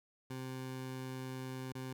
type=tone with dropouts; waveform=20% pulse; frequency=130 Hz; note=C3; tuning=11 cents flat; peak=-36 dBFS; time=0.3-1.93 s; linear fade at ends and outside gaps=5 ms; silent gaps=1.723-1.751 s; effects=none